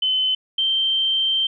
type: tone pair in turn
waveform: sine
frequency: 3047 / 3133 Hz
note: G7 / G7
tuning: -50 / -2 cents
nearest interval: unison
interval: 48 cents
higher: second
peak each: -17 dBFS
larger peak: neither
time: 0.02-0.35 / 0.58-1.47 s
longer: second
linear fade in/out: 5 ms
effects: none